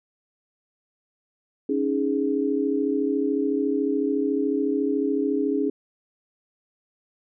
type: chord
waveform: sine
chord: C# suspended second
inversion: none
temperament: equal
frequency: 277.2 / 311.1 / 415.3 Hz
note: C#4 / D#4 / G#4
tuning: 0 / 0 / 0 cents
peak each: -24 / -27 / -25 dBFS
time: 1.69-5.7 s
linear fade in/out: 5 ms
effects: none